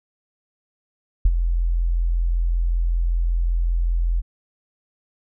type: tone with ADSR envelope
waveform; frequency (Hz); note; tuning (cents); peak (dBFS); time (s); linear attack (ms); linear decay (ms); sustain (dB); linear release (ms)
sine; 42.62; F1; -41; -9; 1.25-4.22; 6; 43; -8; 31
effects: none